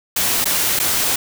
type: noise with dropouts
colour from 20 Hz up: white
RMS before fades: -18 dBFS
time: 0.16-1.16 s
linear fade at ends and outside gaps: 5 ms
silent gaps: 0.444-0.455 / 0.792-0.798 s
effects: none